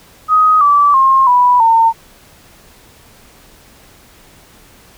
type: tone with pitch steps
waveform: sine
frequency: 1255 / 1157.5 / 1067.6 / 984.7 / 908.2 Hz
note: D#6 / D6 / C6 / B5 / A#5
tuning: +15 / -25 / +35 / -5 / -45 cents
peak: -6 dBFS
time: 0.28-1.93 s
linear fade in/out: 50 ms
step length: 330 ms
effects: pink hiss -44 dBFS RMS until 4.97 s